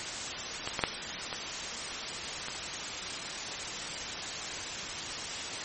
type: clicks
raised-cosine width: 0.3 ms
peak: -16 / -13 / -7 / -18 / -20 dBFS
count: 5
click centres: 0.675 / 0.792 / 0.838 / 1.328 / 2.484 s
effects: white hiss -36 dBFS RMS until 5.64 s + MP3 32 kbps